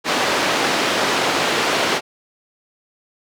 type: band-pass noise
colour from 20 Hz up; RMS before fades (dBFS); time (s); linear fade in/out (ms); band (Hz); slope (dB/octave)
pink; -19; 0.04-2.01; 50; 340 to 4700; 12
effects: none